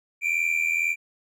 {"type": "tone pair together", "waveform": "triangle", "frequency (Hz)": [2324, 2406], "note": ["D7", "D7"], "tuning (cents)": [-19, 41], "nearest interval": "minor second", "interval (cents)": 60, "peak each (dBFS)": -23, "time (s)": [0.21, 0.96], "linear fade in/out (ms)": 50, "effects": []}